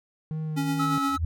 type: tone with vibrato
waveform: triangle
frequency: 155.56 Hz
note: D#3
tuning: in tune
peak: -26 dBFS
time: 0.31-0.98 s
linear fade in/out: 0 ms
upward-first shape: sine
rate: 2.7 Hz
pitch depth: 18 cents each way
type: tone with tremolo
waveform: square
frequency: 277.6 Hz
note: C#4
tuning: 3 cents sharp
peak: -25 dBFS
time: 0.56-1.17 s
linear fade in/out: 20 ms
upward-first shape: sine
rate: 8.5 Hz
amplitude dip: 40%
type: tone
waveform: triangle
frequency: 1300 Hz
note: E6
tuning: 24 cents flat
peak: -24 dBFS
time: 0.79-1.18 s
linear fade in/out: 10 ms
type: tone with exponential growth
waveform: sine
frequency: 81.6 Hz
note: E2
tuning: 17 cents flat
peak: -19 dBFS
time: 1.07-1.25 s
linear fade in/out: 5 ms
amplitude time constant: 38 ms
effects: none